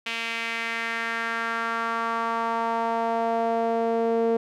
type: tone with band-pass filter sweep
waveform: sawtooth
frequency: 229.2 Hz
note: A#3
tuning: 29 cents flat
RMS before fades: -26 dBFS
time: 0.06-4.37 s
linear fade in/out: 5 ms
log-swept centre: 2700 to 470 Hz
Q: 2.6
effects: none